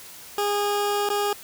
20% pulse tone with dropouts, 409.9 Hz, G#4, 23 cents flat, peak -17 dBFS, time 0.38-1.33 s, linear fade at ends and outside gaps 2 ms, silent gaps 1.09-1.101 s, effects white hiss -43 dBFS RMS until 1.43 s

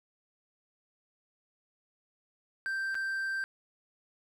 triangle tone with dropouts, 1568 Hz, G6, in tune, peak -29 dBFS, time 2.66-3.44 s, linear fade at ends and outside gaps 0 ms, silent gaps 2.945-2.952 s, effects none

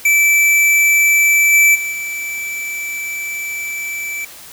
square tone with level steps, 2320 Hz, D7, 22 cents flat, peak -10 / -8 / -20 / -22 dBFS, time 0.05-4.25 s, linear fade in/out 5 ms, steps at 1.52 / 1.74 / 1.91 s, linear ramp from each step 20 ms, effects white hiss -37 dBFS RMS until 4.52 s

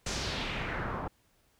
pink noise with low-pass filter sweep, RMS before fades -35 dBFS, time 0.06-1.08 s, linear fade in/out 5 ms, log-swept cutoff 7000 to 930 Hz, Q 2.1, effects pink hiss -69 dBFS RMS until 1.59 s

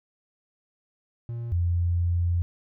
triangle / sine tone pair in turn, 117.6 / 86.7 Hz, A#2 / F2, +16 / -12 cents, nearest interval perfect fourth, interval 528 cents, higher first, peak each -28 / -21 dBFS, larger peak second, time 1.29-1.52 / 1.52-2.42 s, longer second, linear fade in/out 0 ms, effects none

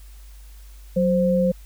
sine tone pair together, 185 / 523.3 Hz, F#3 / C5, 0 / 0 cents, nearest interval octave + tritone, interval 1800 cents, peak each -19 dBFS, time 0.96-1.52 s, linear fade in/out 10 ms, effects added 50 Hz sine -40 dBFS peak until 1.65 s + white hiss -54 dBFS RMS until 1.65 s

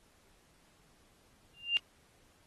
sine tone with exponential growth, 2794 Hz, F7, in tune, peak -22 dBFS, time 1.54-1.77 s, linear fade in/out 0 ms, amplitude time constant 48 ms, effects pink hiss -67 dBFS RMS until 2.46 s + AAC 32 kbps

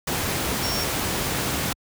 sine tone in noise, 5510 Hz, F8, 24 cents flat, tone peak -28 dBFS, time 0.63-0.84 s, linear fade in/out 5 ms, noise pink, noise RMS -25 dBFS, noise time 0.07-1.73 s, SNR -6 dB, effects high-pass 60 Hz 12 dB/octave

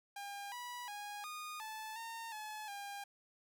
sawtooth tone with pitch steps, 805 / 977 / 823 / 1228 / 872 / 914 / 856 / 805 Hz, G5 / B5 / G#5 / D#6 / A5 / A#5 / A5 / G5, +46 / -19 / -16 / -23 / -16 / -34 / -48 / +46 cents, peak -40 dBFS, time 0.16-3.04 s, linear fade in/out 5 ms, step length 360 ms, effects none

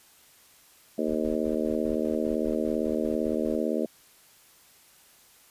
harmonic tone, 77.78 Hz, D#2, in tune, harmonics 3 / 4 / 5 / 6 / 7 / 8, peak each -30 / -31 / -32 / -33 / -33 / -34 dBFS, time 0.98-3.86 s, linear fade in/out 5 ms
brown noise with tremolo, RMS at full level -42 dBFS, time 1.05-3.65 s, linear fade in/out 50 ms, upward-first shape square, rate 5 Hz, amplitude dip 75%
effects white hiss -57 dBFS RMS until 5.5 s + resampled to 32000 Hz

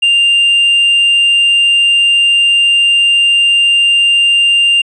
sine tone with hard clipping, 2794 Hz, F7, in tune, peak -7 dBFS, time 0.02-4.82 s, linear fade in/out 10 ms, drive 2 dB, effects resampled to 22050 Hz

